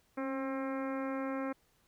harmonic tone with a mistuned harmonic, 266.7 Hz, C4, 33 cents sharp, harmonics 1 / 2 / 3 / 4 / 5 / 6 / 7 / 8 / 9, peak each -36 / -39 / -47 / -45 / -46 / -50 / -53 / -52 / -56 dBFS, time 0.17-1.53 s, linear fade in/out 10 ms, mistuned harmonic 1, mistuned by +28 cents, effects pink hiss -71 dBFS RMS until 1.87 s

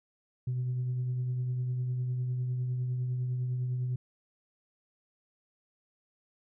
sine tone with tremolo, 125.6 Hz, B2, 30 cents sharp, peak -26 dBFS, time 0.47-3.96 s, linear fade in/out 5 ms, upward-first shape triangle, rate 9.9 Hz, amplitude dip 35%, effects tanh soft clip ceiling -26 dBFS

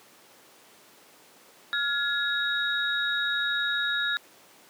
sine tone cluster, 1408 / 1687 / 3787 Hz, F6 / G#6 / A#7, +14 / +27 / +27 cents, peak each -29 dBFS, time 1.73-4.17 s, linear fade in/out 0 ms, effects pink hiss -54 dBFS RMS until 4.69 s + high-pass 300 Hz 12 dB/octave

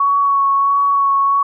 sine tone with vibrato, 1115 Hz, C#6, 10 cents sharp, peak -11 dBFS, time 0-1.43 s, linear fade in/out 5 ms, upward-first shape sine, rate 1.5 Hz, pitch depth 15 cents each way, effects none

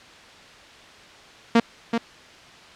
sawtooth tone with echo, 231.7 Hz, A#3, 10 cents flat, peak -9 dBFS, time 1.55-1.6 s, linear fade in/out 5 ms, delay 380 ms, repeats 1, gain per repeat -7 dB, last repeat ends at 1.98 s, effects white hiss -46 dBFS RMS until 2.75 s + low-pass 4000 Hz 12 dB/octave

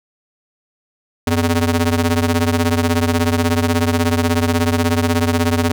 sawtooth ring-modulated tone, 170 Hz, F3, 46 cents flat, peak -7 dBFS, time 1.27-5.72 s, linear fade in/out 5 ms, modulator 76.8 Hz, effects none

